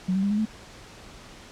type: tone with pitch steps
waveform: sine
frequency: 185 / 192.63 / 200.6 / 208.9 / 217.5 Hz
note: F#3 / G3 / G3 / G#3 / A3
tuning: 0 / -30 / +40 / +10 / -20 cents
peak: -21 dBFS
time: 0.08-0.455 s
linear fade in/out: 10 ms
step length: 75 ms
effects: pink hiss -46 dBFS RMS until 1.51 s + low-pass 7000 Hz 12 dB/octave